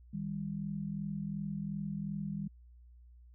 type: tone pair together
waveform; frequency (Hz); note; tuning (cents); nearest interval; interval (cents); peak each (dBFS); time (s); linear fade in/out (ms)
sine; 157.25 / 200; D#3 / G3; +19 / +35; major third; 416; -39 / -37; 0.13-2.48; 10
effects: added 60 Hz sine -54 dBFS peak until 3.34 s